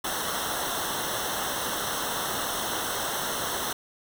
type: noise with comb filter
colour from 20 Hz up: pink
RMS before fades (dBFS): -30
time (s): 0.04-3.73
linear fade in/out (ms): 5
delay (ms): 0.42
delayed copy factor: -0.9
effects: none